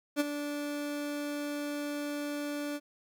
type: tone with ADSR envelope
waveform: 30% pulse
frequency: 291.4 Hz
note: D4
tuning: 13 cents flat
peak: -21 dBFS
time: 0.16-2.8 s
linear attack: 42 ms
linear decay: 24 ms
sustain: -10 dB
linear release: 44 ms
effects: none